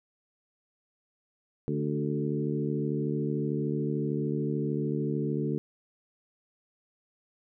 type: harmonic tone with a mistuned harmonic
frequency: 73.42 Hz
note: D2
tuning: in tune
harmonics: 2 / 3 / 4 / 5 / 6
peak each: -31 / -33 / -34 / -35 / -36 dBFS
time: 1.68-5.58 s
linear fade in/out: 0 ms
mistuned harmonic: 5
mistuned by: +23 cents
effects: none